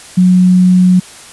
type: tone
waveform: sine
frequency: 182.4 Hz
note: F#3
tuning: 24 cents flat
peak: -4 dBFS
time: 0.17-1 s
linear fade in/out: 10 ms
effects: white hiss -34 dBFS RMS until 1.32 s + resampled to 24000 Hz